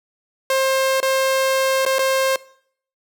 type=tone with dropouts; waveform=sawtooth; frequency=531 Hz; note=C5; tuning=25 cents sharp; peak=-12 dBFS; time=0.5-2.36 s; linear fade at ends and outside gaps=2 ms; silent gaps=1.003-1.028 / 1.852-1.862 / 1.985-1.991 s; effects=noise-tail reverb RT60 0.6 s tail -21 dB re dry